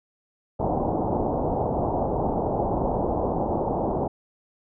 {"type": "low-pass noise", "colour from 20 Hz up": "white", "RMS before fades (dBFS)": -25, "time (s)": [0.59, 4.08], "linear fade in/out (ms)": 10, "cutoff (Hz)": 870, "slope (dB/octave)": 48, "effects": []}